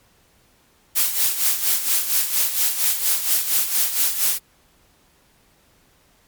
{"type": "noise with tremolo", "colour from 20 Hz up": "blue", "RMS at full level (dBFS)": -17, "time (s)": [0.95, 4.39], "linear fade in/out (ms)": 20, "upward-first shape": "sine", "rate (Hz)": 4.3, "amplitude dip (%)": 65, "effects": ["pink hiss -58 dBFS RMS until 6.27 s", "MP3 96 kbps"]}